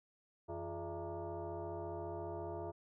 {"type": "tone with frequency modulation", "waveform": "sine", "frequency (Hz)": 164.8, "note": "E3", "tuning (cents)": 0, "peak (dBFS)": -40, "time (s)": [0.48, 2.72], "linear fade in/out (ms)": 20, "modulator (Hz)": 255, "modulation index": 2.8, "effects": []}